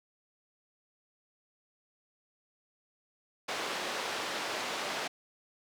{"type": "band-pass noise", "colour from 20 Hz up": "pink", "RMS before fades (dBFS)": -36, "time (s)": [3.48, 5.08], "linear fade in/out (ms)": 10, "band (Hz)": [450, 5100], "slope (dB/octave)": 12, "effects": []}